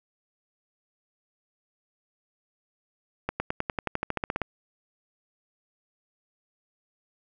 accelerating click train, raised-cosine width 0.5 ms, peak -12 dBFS, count 15, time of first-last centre 3.29-4.417 s, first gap 110 ms, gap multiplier 0.95, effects none

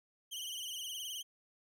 sawtooth tone with vibrato, 3039 Hz, F#7, 46 cents sharp, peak -37 dBFS, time 0.31-1.23 s, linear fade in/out 20 ms, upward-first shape triangle, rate 19 Hz, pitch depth 110 cents each way, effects none

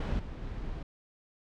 brown noise with level steps, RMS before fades -30 / -40 / -38 dBFS, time 0-0.83 s, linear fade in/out 5 ms, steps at 0.19 / 0.42 s, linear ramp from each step 5 ms, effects low-pass 4000 Hz 12 dB/octave

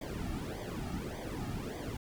brown noise with flanger, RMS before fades -39 dBFS, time 0.01-1.97 s, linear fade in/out 5 ms, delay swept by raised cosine 0.72 to 2.02 ms, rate 1.7 Hz, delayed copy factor -0.9, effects none

